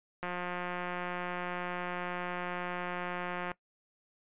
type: click train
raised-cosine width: 0.5 ms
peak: -22 dBFS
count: 586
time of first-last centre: 0.23-3.517 s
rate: 178 Hz
effects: noise-tail reverb RT60 0.1 s tail -20 dB re dry + resampled to 8000 Hz